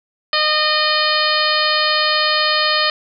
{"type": "harmonic tone", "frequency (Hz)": 612, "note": "D#5", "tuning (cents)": -29, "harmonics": [1, 2, 3, 4, 5, 6, 7, 8], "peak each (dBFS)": [-23, -20, -21, -25, -22, -25, -20, -24], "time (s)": [0.33, 2.9], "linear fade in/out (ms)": 2, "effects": []}